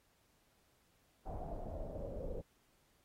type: noise with low-pass filter sweep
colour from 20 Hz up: brown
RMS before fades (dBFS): -43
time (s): 1.25-2.42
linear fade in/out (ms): 20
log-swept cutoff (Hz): 770 to 500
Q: 6.9
effects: pink hiss -74 dBFS RMS until 3.04 s + AAC 48 kbps